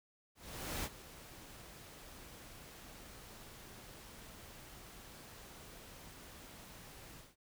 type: noise with ADSR envelope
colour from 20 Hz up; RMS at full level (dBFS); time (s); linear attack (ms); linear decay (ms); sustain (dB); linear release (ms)
pink; -39; 0.35-7.36; 490; 46; -15; 190
effects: none